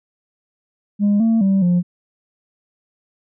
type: tone with pitch steps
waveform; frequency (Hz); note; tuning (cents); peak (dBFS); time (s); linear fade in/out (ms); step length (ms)
sine; 204.4 / 225.9 / 194.1 / 176.8; G#3 / A3 / G3 / F3; -27 / +46 / -17 / +22; -10; 0.99-1.83; 50; 210
effects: tanh soft clip ceiling -11 dBFS